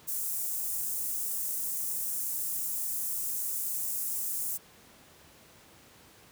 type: high-pass noise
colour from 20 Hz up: white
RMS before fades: -33 dBFS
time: 0.07-4.58 s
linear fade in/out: 20 ms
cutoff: 7500 Hz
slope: 24 dB/octave
effects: pink hiss -56 dBFS RMS until 6.31 s + high-pass 80 Hz 12 dB/octave